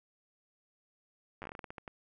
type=slowing click train; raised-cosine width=0.5 ms; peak=-28 dBFS; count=13; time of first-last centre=1.42-1.878 s; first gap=9 ms; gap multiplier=1.24; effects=none